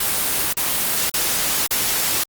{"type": "noise bursts", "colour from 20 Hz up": "white", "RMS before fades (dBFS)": -20, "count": 4, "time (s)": [0, 2.237], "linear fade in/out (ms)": 5, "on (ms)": 530, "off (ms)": 39, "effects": ["Opus 24 kbps"]}